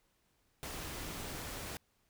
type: noise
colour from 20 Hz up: pink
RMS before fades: -43 dBFS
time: 0.63-1.77 s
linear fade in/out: 0 ms
effects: pink hiss -75 dBFS RMS until 2.09 s